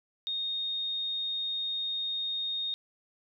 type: tone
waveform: sine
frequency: 3700 Hz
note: A#7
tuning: 14 cents flat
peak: -30 dBFS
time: 0.27-2.74 s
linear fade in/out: 0 ms
effects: none